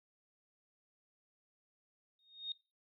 sine tone with exponential growth, 3711 Hz, A#7, 9 cents flat, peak -34 dBFS, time 2.19-2.52 s, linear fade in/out 2 ms, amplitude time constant 70 ms, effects noise-tail reverb RT60 0.3 s tail -23 dB re dry

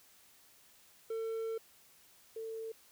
triangle / sine tone pair in turn, 450 / 447.4 Hz, A4 / A4, +39 / +29 cents, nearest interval unison, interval 10 cents, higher first, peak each -33 / -39 dBFS, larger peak first, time 1.1-1.58 / 2.36-2.72 s, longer first, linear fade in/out 5 ms, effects white hiss -63 dBFS RMS until 2.91 s

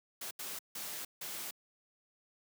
white noise bursts at uneven times, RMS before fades -42 dBFS, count 4, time 0.21-0.31 / 0.39-0.59 / 0.75-1.05 / 1.21-1.51 s, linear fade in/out 5 ms, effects high-pass 150 Hz 12 dB/octave

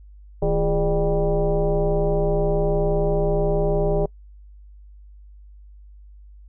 sine tone with frequency modulation, 220 Hz, A3, in tune, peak -17 dBFS, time 0.42-4.06 s, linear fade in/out 5 ms, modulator 189 Hz, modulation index 2.3, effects noise-tail reverb RT60 0.1 s tail -26 dB re dry + added 50 Hz sine -42 dBFS peak until 6.48 s

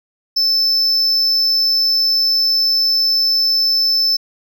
triangle tone, 5274 Hz, E8, in tune, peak -11 dBFS, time 0.36-4.17 s, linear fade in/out 10 ms, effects none

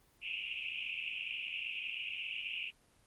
white band-pass noise, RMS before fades -40 dBFS, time 0.21-2.72 s, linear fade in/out 50 ms, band 2400 to 2900 Hz, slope 96 dB/octave, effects pink hiss -68 dBFS RMS until 3.06 s + Opus 24 kbps

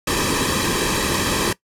pink noise with comb filter, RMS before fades -20 dBFS, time 0.07-1.53 s, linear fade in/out 5 ms, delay 1.4 ms, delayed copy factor -0.7, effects noise-tail reverb RT60 0.1 s tail -20 dB re dry + low-pass 11000 Hz 12 dB/octave

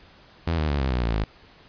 sawtooth tone with pitch steps, 83.1 / 77.09 / 71.51 / 66.34 / 61.54 / 57.09 / 52.96 Hz, E2 / D#2 / D2 / C2 / B1 / A#1 / G#1, +15 / -15 / -46 / +25 / -5 / -35 / +35 cents, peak -18 dBFS, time 0.47-1.24 s, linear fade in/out 5 ms, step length 110 ms, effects pink hiss -52 dBFS RMS until 1.68 s + resampled to 11025 Hz

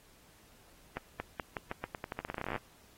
accelerating click train, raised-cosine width 0.5 ms, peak -21 dBFS, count 24, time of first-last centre 0.97-2.562 s, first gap 230 ms, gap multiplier 0.86, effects pink hiss -62 dBFS RMS until 2.97 s + AAC 48 kbps

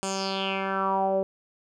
10% pulse tone with low-pass filter sweep, 193.2 Hz, G3, 25 cents flat, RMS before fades -27 dBFS, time 0.03-1.23 s, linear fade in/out 0 ms, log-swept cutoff 8100 to 500 Hz, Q 4.7, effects none

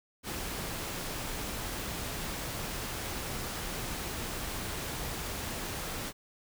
pink noise, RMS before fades -37 dBFS, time 0.23-6.13 s, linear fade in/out 50 ms, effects none

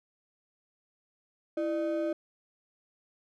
triangle ring-modulated tone, 466.2 Hz, A#4, in tune, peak -23 dBFS, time 1.57-2.13 s, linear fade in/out 5 ms, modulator 135 Hz, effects none

